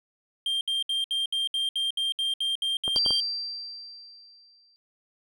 triangle tone bursts, 3182 Hz, G7, 25 cents sharp, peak -23 dBFS, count 13, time 0.46-3.202 s, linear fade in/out 2 ms, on 150 ms, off 66 ms
clicks, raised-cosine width 1 ms, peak -20 dBFS, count 4, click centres 2.879 / 2.962 / 3.062 / 3.107 s
sine tone with exponential decay, 4699 Hz, D8, in tune, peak -20 dBFS, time 2.96-4.76 s, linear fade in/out 0 ms, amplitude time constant 390 ms
effects none

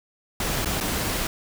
pink noise with dropouts, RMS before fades -26 dBFS, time 0.4-1.27 s, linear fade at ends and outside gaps 2 ms, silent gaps 0.648-0.657 / 0.803-0.809 s, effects none

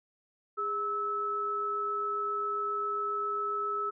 sine tone pair together, 410 / 1302.6 Hz, G#4 / E6, -22 / -21 cents, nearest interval octave + minor sixth, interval 2001 cents, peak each -37 / -30 dBFS, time 0.57-3.91 s, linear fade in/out 20 ms, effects none

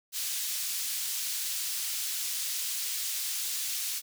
pink high-pass noise, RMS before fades -33 dBFS, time 0.12-4.02 s, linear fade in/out 50 ms, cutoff 4200 Hz, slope 12 dB/octave, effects none

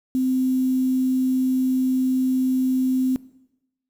sine tone with quantisation, 258.5 Hz, C4, 21 cents flat, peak -18 dBFS, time 0.15-3.16 s, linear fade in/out 0 ms, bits 7, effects noise-tail reverb RT60 0.9 s tail -19 dB re dry

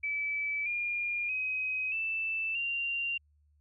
sine tone with pitch steps, 2304 / 2413 / 2527 / 2647 / 2772 Hz, D7 / D7 / D#7 / E7 / F7, -34 / +46 / +26 / +7 / -14 cents, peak -30 dBFS, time 0.03-3.18 s, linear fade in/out 10 ms, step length 630 ms, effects added 74 Hz sine -64 dBFS peak until 3.6 s

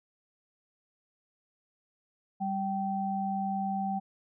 sine tone pair together, 196 / 775 Hz, G3 / G5, 0 / -20 cents, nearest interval 2 octaves, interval 2380 cents, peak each -32 / -31 dBFS, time 2.4-4 s, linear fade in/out 20 ms, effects none

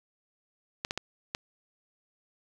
clicks, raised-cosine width 0.2 ms, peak -14 dBFS, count 4, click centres 0.849 / 0.909 / 0.976 / 1.349 s, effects 7-bit

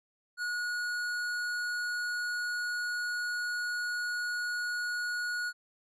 triangle tone with hard clipping, 1452 Hz, F#6, 33 cents flat, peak -33 dBFS, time 0.37-5.53 s, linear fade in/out 50 ms, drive 15 dB, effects none

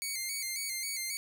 10% pulse tone with vibrato, 2169 Hz, C#7, 38 cents flat, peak -25 dBFS, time 0.02-1.17 s, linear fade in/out 0 ms, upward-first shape square, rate 3.7 Hz, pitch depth 57 cents each way, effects none

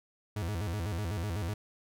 40% pulse tone with vibrato, 93.9 Hz, F#2, 26 cents sharp, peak -31 dBFS, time 0.36-1.54 s, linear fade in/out 5 ms, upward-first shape square, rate 8 Hz, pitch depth 200 cents each way, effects none

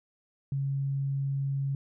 sine tone, 137.8 Hz, C#3, 10 cents flat, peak -27 dBFS, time 0.52-1.75 s, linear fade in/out 2 ms, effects none

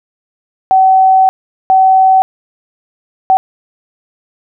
sine tone bursts at uneven times, 760 Hz, F#5, 46 cents sharp, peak -4 dBFS, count 3, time 0.71-1.29 / 1.7-2.22 / 3.3-3.37 s, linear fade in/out 0 ms, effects none

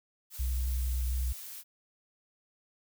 blue noise, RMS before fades -44 dBFS, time 0.3-1.64 s, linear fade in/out 50 ms
sine tone with vibrato, 62.7 Hz, B1, 27 cents sharp, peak -28 dBFS, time 0.39-1.33 s, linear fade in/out 10 ms, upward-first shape sine, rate 11 Hz, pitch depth 24 cents each way
effects none

